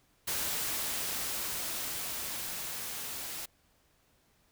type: noise with level ramp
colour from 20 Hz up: white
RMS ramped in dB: -33 to -40 dBFS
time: 0.27-3.46 s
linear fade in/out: 10 ms
effects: pink hiss -69 dBFS RMS until 4.51 s